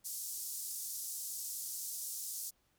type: band-pass noise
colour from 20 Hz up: white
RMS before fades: -42 dBFS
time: 0.04-2.51 s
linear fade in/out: 20 ms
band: 5500 to 14000 Hz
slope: 24 dB/octave
effects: pink hiss -75 dBFS RMS until 2.78 s